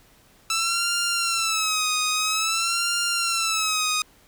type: tone with vibrato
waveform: 10% pulse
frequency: 1318.5 Hz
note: E6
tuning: in tune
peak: -13 dBFS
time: 0.5-4.02 s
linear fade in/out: 2 ms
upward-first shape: sine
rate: 0.5 Hz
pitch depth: 98 cents each way
effects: pink hiss -56 dBFS RMS until 4.27 s